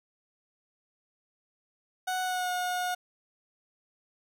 30% pulse tone with pitch glide, 740 to 723.1 Hz, F#5 to F#5, 0 to -40 cents, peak -26 dBFS, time 2.07-2.95 s, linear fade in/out 10 ms, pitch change -40 cents, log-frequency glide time 2.22-2.51 s, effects none

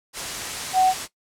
sine tone in noise, 750 Hz, F#5, 23 cents sharp, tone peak -14 dBFS, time 0.73-0.94 s, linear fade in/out 50 ms, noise white, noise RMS -29 dBFS, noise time 0.13-1.08 s, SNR +12 dB, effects noise-tail reverb RT60 0.1 s tail -17 dB re dry + low-pass 9000 Hz 12 dB/octave

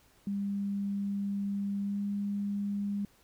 sine tone with pitch glide, 200.1 to 202.2 Hz, G3 to G#3, +36 to -46 cents, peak -30 dBFS, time 0.27-3.05 s, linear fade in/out 2 ms, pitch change +18 cents, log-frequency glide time 1.82-2 s, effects pink hiss -64 dBFS RMS until 3.23 s

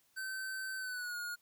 square tone with pitch glide, 1539 to 1435.9 Hz, G6 to F6, -32 to +48 cents, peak -39 dBFS, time 0.16-1.36 s, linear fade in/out 20 ms, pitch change -120 cents, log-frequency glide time 0.77-1.17 s, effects white hiss -72 dBFS RMS until 1.41 s

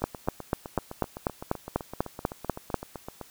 two click trains, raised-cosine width 1 ms, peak -22 / -10 dBFS, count 26 / 12, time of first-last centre 0.02-3.213 / 0.04-2.743 s, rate 7.83 / 4.07 Hz, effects white hiss -54 dBFS RMS until 3.3 s

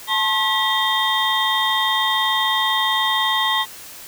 sine tone cluster, 876 / 1073 / 1946 / 3207 / 3649 Hz, A5 / C6 / B6 / G7 / A#7, -8 / +43 / -26 / +39 / -38 cents, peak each -23 dBFS, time 0.07-3.66 s, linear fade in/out 50 ms, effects white hiss -38 dBFS RMS until 4.07 s

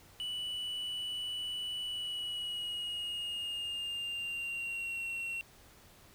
triangle tone with pitch glide, 2960 to 2730 Hz, F#7 to F7, 0 to -40 cents, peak -34 dBFS, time 0.2-5.41 s, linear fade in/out 0 ms, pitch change -140 cents, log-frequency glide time 1.84-5.06 s, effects added 91 Hz sine -67 dBFS peak until 6.14 s + pink hiss -59 dBFS RMS until 6.14 s

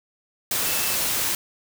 sine tone in noise, 2635 Hz, E7, 1 cent flat, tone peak -34 dBFS, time 0.66-0.95 s, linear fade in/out 2 ms, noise white, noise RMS -24 dBFS, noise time 0.51-1.35 s, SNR -13 dB, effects none

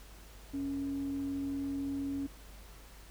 square tone with band-pass filter, 92.5 Hz, F#2, in tune, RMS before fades -36 dBFS, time 0.53-2.27 s, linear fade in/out 10 ms, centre 280 Hz, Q 7.9, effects added 50 Hz sine -51 dBFS peak until 3.1 s + pink hiss -56 dBFS RMS until 3.1 s

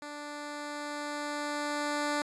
10% pulse tone with level ramp, 293.7 Hz, D4, in tune, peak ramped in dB -32 to -20 dBFS, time 0.02-2.22 s, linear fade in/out 2 ms, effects resampled to 22050 Hz

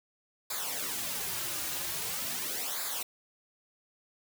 white noise with flanger, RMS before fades -35 dBFS, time 0.5-3.03 s, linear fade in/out 5 ms, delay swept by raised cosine 0.34 to 4.54 ms, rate 0.43 Hz, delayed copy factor -0.75, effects none

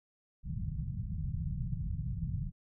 white low-pass noise, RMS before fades -36 dBFS, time 0.43-2.52 s, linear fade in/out 50 ms, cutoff 170 Hz, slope 48 dB/octave, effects none

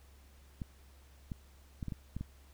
clicks, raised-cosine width 5 ms, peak -26 dBFS, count 7, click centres 0.618 / 1.318 / 1.828 / 1.883 / 1.922 / 2.166 / 2.21 s, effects added 68 Hz sine -57 dBFS peak until 2.53 s + pink hiss -65 dBFS RMS until 2.53 s

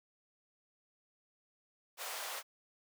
pink high-pass noise, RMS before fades -42 dBFS, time 1.97-2.43 s, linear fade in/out 50 ms, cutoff 590 Hz, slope 24 dB/octave, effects none

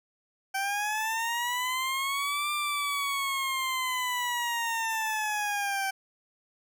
20% pulse linear two-way sweep, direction up then down, 772 to 1190 to 772 Hz, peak -23 dBFS, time 0.54-5.91 s, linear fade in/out 10 ms, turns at 2.52 s, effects none

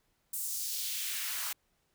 white noise with high-pass filter sweep, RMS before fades -36 dBFS, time 0.33-1.53 s, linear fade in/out 5 ms, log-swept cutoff 9300 to 1000 Hz, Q 1.3, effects pink hiss -75 dBFS RMS until 1.94 s

